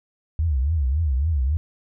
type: tone with vibrato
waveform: sine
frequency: 72.6 Hz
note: D2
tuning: 19 cents flat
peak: -18 dBFS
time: 0.39-1.57 s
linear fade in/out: 0 ms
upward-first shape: triangle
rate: 3.6 Hz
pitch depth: 290 cents each way
effects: none